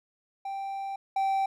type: tone pair in turn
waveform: triangle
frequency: 784 / 777.7 Hz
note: G5 / G5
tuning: 0 / -14 cents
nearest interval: unison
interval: 14 cents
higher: first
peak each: -30 / -22 dBFS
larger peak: second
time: 0.45-0.96 / 1.16-1.46 s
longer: first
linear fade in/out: 5 ms
effects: none